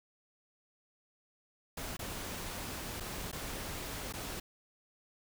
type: noise with dropouts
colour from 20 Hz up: pink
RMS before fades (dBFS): -41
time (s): 1.77-4.4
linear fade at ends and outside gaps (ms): 5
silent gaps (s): 1.969-1.991 / 3.001-3.005 / 3.316-3.327 / 4.126-4.136
effects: none